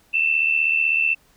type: tone pair together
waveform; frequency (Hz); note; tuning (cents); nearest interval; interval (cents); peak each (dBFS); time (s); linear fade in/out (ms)
sine; 2611 / 2687; E7 / E7; -17 / +33; unison; 50; -22 / -18; 0.13-1.15; 20
effects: pink hiss -58 dBFS RMS until 1.36 s